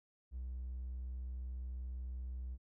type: tone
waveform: triangle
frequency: 62.8 Hz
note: B1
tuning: 30 cents sharp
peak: -37 dBFS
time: 0.31-2.58 s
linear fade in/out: 50 ms
effects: tanh soft clip ceiling -36 dBFS